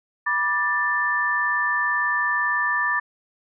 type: tone cluster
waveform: sine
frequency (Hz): 977 / 1178 / 1771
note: B5 / D6 / A6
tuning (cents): -19 / +5 / +11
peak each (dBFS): -28 / -26 / -21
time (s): 0.26-3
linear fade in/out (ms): 10
effects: none